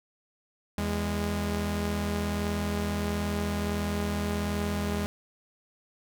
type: tone pair together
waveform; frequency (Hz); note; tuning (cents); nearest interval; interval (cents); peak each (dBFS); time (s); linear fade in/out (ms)
sawtooth; 81.47 / 205.3; E2 / G#3; -20 / -20; octave + major third; 1600; -27 / -26; 0.78-5.06; 0
effects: none